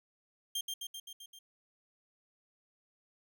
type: tone with echo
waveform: sawtooth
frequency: 3188 Hz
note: G7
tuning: 28 cents sharp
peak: -30 dBFS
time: 0.55-0.61 s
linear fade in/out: 5 ms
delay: 130 ms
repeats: 6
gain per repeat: -3 dB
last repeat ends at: 1.39 s
effects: none